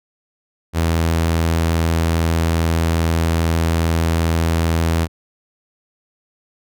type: tone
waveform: sawtooth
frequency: 82.41 Hz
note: E2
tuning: in tune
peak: -11 dBFS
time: 0.73-5.08 s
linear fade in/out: 50 ms
effects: none